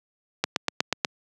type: click train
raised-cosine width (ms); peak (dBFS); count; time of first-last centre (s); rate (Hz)
0.2; -4; 6; 0.44-1.048; 8.22
effects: high-pass 150 Hz 12 dB/octave